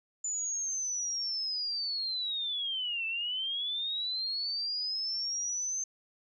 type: linear two-way sweep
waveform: sine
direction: down then up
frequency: 7040 to 2637 to 6290 Hz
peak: -31 dBFS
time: 0.24-5.84 s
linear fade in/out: 5 ms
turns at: 3.06 s
effects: none